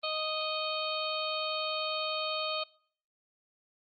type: harmonic tone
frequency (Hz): 622.3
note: D#5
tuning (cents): 0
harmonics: 1 / 2 / 4 / 5 / 6 / 7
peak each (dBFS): -36 / -37 / -39 / -40 / -40 / -39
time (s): 0.03-2.64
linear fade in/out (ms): 10
effects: noise-tail reverb RT60 0.6 s tail -25 dB re dry + Opus 24 kbps